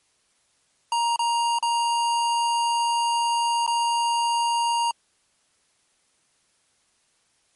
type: tone with dropouts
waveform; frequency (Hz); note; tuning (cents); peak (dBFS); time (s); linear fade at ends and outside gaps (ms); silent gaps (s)
square; 938; A#5; +11; -21; 0.92-4.91; 2; 1.161-1.192 / 1.587-1.626 / 3.665-3.676
effects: white hiss -66 dBFS RMS until 7.55 s + MP3 48 kbps